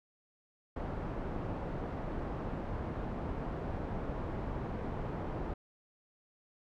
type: low-pass noise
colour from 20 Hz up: pink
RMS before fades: -38 dBFS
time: 0.76-5.54 s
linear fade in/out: 5 ms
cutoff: 920 Hz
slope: 12 dB/octave
effects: none